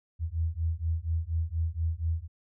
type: beating tone pair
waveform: sine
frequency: 80 / 84.2 Hz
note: D#2 / E2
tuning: +49 / +37 cents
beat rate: 4.2 Hz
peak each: -30 dBFS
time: 0.19-2.28 s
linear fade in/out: 50 ms
effects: none